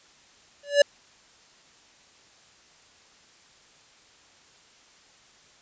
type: tone with exponential growth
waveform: square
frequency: 574 Hz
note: D5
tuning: 40 cents flat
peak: -11 dBFS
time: 0.63-0.82 s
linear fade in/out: 5 ms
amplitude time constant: 40 ms
effects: white hiss -56 dBFS RMS until 5.61 s + resampled to 16000 Hz